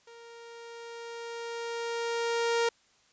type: tone with level ramp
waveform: sawtooth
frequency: 466 Hz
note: A#4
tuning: 1 cent flat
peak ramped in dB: -45 to -20 dBFS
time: 0.07-2.69 s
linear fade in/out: 5 ms
effects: white hiss -65 dBFS RMS until 3.12 s + resampled to 16000 Hz